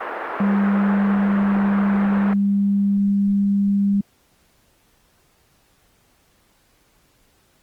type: band-pass noise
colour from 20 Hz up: white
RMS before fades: -28 dBFS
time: 0-2.34 s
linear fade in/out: 10 ms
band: 340 to 1600 Hz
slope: 24 dB/octave
type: tone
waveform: sine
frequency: 200 Hz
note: G3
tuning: 35 cents sharp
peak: -15 dBFS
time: 0.4-4.01 s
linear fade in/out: 5 ms
effects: pink hiss -60 dBFS RMS until 7.62 s + Opus 32 kbps